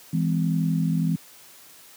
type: tone cluster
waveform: sine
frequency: 164.7 / 206.1 / 256.9 Hz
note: E3 / G#3 / C4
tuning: -1 / -13 / -32 cents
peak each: -21 / -28 / -28 dBFS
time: 0.13-1.16 s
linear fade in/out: 5 ms
effects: white hiss -49 dBFS RMS until 1.96 s + high-pass 100 Hz 12 dB/octave